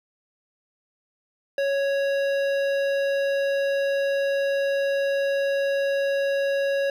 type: tone with hard clipping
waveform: sine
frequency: 554.4 Hz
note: C#5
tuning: in tune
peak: -23 dBFS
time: 1.58-6.9 s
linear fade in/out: 2 ms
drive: 13 dB
effects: none